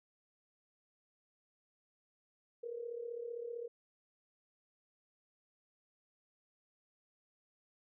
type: tone with amplitude modulation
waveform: sine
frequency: 471.7 Hz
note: A#4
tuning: 20 cents sharp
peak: -37 dBFS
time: 2.63-3.68 s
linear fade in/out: 10 ms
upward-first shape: sine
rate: 35.5 Hz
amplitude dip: 70%
effects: none